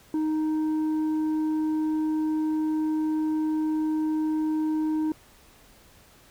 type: tone with tanh clipping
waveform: triangle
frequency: 311.1 Hz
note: D#4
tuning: in tune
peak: -24 dBFS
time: 0.14-5.12 s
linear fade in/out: 2 ms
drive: 9 dB
effects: pink hiss -55 dBFS RMS until 6.3 s